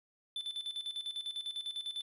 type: tone with tremolo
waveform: triangle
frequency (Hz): 3520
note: A7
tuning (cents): 0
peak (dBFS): -34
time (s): 0.36-2.02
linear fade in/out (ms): 2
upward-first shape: square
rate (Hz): 10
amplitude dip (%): 70
effects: resampled to 32000 Hz